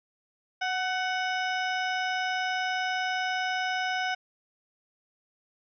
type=harmonic tone with a mistuned harmonic; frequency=740 Hz; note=F#5; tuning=in tune; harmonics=1 / 2 / 3 / 4 / 5 / 7 / 8; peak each=-30 / -31 / -36 / -38 / -43 / -42 / -49 dBFS; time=0.61-4.15 s; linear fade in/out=10 ms; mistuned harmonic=2; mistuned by=+29 cents; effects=none